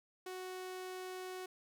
sawtooth tone, 370 Hz, F#4, in tune, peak -39 dBFS, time 0.26-1.46 s, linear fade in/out 5 ms, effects none

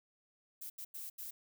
violet noise bursts at uneven times, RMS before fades -45 dBFS, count 4, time 0.61-0.7 / 0.78-0.85 / 0.94-1.1 / 1.18-1.31 s, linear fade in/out 10 ms, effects none

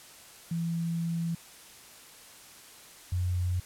sine tone pair in turn, 167.5 / 89.71 Hz, E3 / F2, +28 / +47 cents, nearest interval major seventh, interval 1081 cents, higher first, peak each -28 / -26 dBFS, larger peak second, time 0.51-1.35 / 3.12-3.6 s, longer first, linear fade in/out 5 ms, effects white hiss -51 dBFS RMS until 3.65 s + low-pass 12000 Hz 12 dB/octave

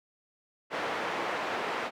pink band-pass noise, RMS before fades -33 dBFS, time 0.7-1.91 s, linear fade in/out 50 ms, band 450 to 2100 Hz, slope 12 dB/octave, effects none

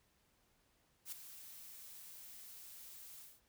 blue noise with ADSR envelope, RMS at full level -43 dBFS, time 1.05-3.41 s, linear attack 72 ms, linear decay 6 ms, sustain -11 dB, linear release 210 ms, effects pink hiss -75 dBFS RMS until 3.48 s

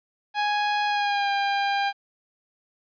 sawtooth tone with pitch glide, 830.6 to 800 Hz, G#5 to G5, 0 to +35 cents, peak -18 dBFS, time 0.34-1.93 s, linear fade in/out 50 ms, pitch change -65 cents, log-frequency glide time 0.86-1.31 s, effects resampled to 11025 Hz + 10-bit

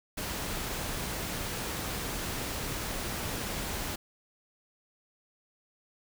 pink noise, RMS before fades -35 dBFS, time 0.17-3.96 s, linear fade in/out 10 ms, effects none

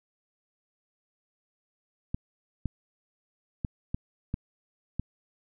clicks, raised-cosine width 5 ms, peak -17 dBFS, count 6, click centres 2.145 / 2.657 / 3.648 / 3.945 / 4.341 / 4.996 s, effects none

